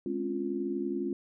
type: chord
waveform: sine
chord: Db major seventh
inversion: second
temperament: equal with one note detuned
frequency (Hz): 207.7 / 257.4 / 277.2 / 349.2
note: Ab3 / C4 / Db4 / F4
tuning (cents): 0 / -28 / 0 / 0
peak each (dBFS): -37 / -39 / -35 / -33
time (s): 0.06-1.13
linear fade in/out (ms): 2
effects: none